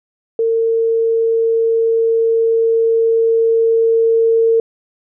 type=tone with level ramp; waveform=sine; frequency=454.6 Hz; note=A#4; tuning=43 cents flat; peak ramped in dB=-12 to -9 dBFS; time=0.39-4.6 s; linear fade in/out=2 ms; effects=none